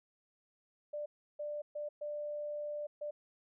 sine tone bursts at uneven times, 592 Hz, D5, 14 cents sharp, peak -37 dBFS, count 5, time 0.93-1.06 / 1.39-1.62 / 1.75-1.89 / 2.01-2.87 / 3.01-3.11 s, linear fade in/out 10 ms, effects none

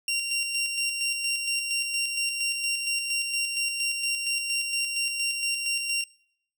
20% pulse tone with tremolo, 2764 Hz, F7, 19 cents flat, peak -20 dBFS, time 0.08-6.04 s, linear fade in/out 2 ms, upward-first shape square, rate 4.3 Hz, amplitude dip 40%, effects noise-tail reverb RT60 0.7 s tail -24 dB re dry

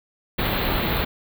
pink band-stop noise, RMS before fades -23 dBFS, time 0.38-1.05 s, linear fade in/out 10 ms, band 4300 to 13000 Hz, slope 96 dB/octave, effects none

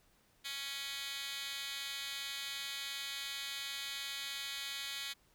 10% pulse tone with high-pass filter, 277.2 Hz, C#4, in tune, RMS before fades -42 dBFS, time 0.44-5.14 s, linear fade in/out 20 ms, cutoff 2800 Hz, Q 7.6, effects pink hiss -70 dBFS RMS until 5.34 s

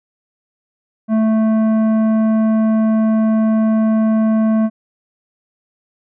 sine tone with tanh clipping, 219.9 Hz, A3, 1 cent flat, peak -13 dBFS, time 1.08-4.7 s, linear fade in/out 50 ms, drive 11 dB, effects none

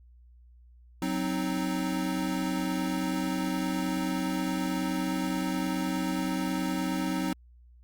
square chord, C diminished, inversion second, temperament equal, 185 / 261.6 / 311.1 Hz, Gb3 / C4 / Eb4, 0 / 0 / 0 cents, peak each -33 dBFS, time 1.02-7.33 s, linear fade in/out 2 ms, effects added 60 Hz sine -52 dBFS peak until 7.83 s + Opus 48 kbps

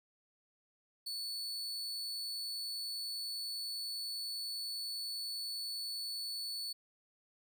40% pulse tone, 4445 Hz, C#8, 4 cents sharp, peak -37 dBFS, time 1.06-6.73 s, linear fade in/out 10 ms, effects none

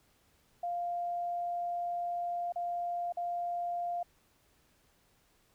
sine tone with dropouts, 698.5 Hz, F5, in tune, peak -32 dBFS, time 0.63-4.03 s, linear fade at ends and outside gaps 5 ms, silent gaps 2.523-2.558 / 3.124-3.17 s, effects pink hiss -69 dBFS RMS until 5.54 s

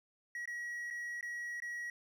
triangle tone with dropouts, 1913 Hz, A#6, 44 cents sharp, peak -37 dBFS, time 0.35-1.9 s, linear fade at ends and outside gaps 2 ms, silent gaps 0.456-0.475 / 0.903-0.908 / 1.21-1.227 / 1.602-1.621 s, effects none

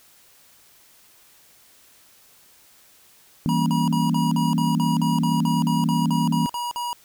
sine chord, E diminished seventh, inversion none, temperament equal, 164.81 / 196 / 233.1 / 277.2 Hz, E3 / G3 / Bb3 / Db4, 0 / 0 / 0 / 0 cents, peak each -22 / -27 / -23 / -28 dBFS, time 3.46-6.46 s, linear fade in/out 0 ms
square tone bursts, 962 Hz, B5, 46 cents flat, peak -26 dBFS, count 16, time 3.49-6.93 s, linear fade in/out 0 ms, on 170 ms, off 48 ms
effects white hiss -54 dBFS RMS until 7.04 s

